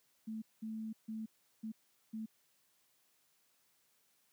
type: tone bursts at uneven times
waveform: sine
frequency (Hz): 220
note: A3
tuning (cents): 0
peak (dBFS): -39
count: 5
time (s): 0.27-0.42 / 0.62-0.93 / 1.08-1.26 / 1.63-1.72 / 2.13-2.26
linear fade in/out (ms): 10
effects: white hiss -74 dBFS RMS until 4.32 s + high-pass 100 Hz 12 dB/octave